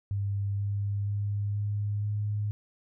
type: tone with pitch steps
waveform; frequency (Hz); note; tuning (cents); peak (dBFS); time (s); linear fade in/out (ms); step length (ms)
sine; 100 / 101.05 / 102.1 / 103.17 / 104.25; G2 / G#2 / G#2 / G#2 / G#2; +35 / -47 / -29 / -11 / +7; -27; 0.11-2.51; 0; 480
effects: none